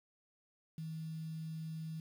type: tone with quantisation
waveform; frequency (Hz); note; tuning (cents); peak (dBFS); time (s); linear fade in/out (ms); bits
sine; 159.8; D#3; +47; -40; 0.78-2; 2; 10
effects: none